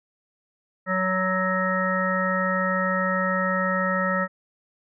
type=harmonic tone; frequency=186.7 Hz; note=F#3; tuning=16 cents sharp; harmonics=1 / 3 / 5 / 7 / 9 / 10; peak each=-27 / -27 / -35 / -26 / -37 / -27 dBFS; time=0.86-4.28 s; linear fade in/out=50 ms; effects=none